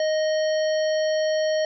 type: harmonic tone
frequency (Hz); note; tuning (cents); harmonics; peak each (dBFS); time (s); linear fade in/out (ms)
622.3; D#5; 0; 1 / 3 / 5 / 7 / 9; -20 / -33 / -37 / -37 / -38; 0-1.65; 2
effects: none